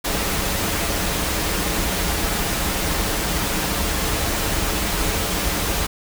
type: noise with comb filter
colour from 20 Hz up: pink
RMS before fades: -22 dBFS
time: 0.04-5.87 s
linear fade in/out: 10 ms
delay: 8 ms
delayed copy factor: -0.5
effects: none